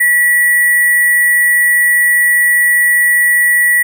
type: tone with sample-and-hold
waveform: sine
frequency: 1940 Hz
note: B6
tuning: 31 cents flat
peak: -7 dBFS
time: 0-3.83 s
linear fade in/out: 10 ms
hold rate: 11025 Hz
effects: none